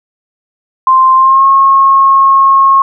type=tone with pitch glide; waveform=sine; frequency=1046.5 to 1085.9 Hz; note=C6 to C#6; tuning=0 to -36 cents; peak=-3 dBFS; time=0.87-2.82 s; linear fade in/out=2 ms; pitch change=+64 cents; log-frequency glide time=1.16-1.46 s; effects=none